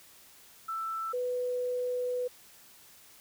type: tone pair in turn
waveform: sine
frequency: 1327 / 496.1 Hz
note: E6 / B4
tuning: +11 / +8 cents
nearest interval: octave + perfect fourth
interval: 1703 cents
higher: first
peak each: -32 / -29 dBFS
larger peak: second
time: 0.68-1.13 / 1.13-2.28 s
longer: second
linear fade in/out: 10 ms
effects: white hiss -56 dBFS RMS until 3.2 s